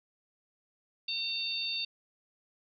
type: harmonic tone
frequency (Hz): 909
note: A#5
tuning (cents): -44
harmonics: 3 / 4 / 5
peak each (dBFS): -37 / -36 / -35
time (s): 1.08-1.85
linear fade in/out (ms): 5
effects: none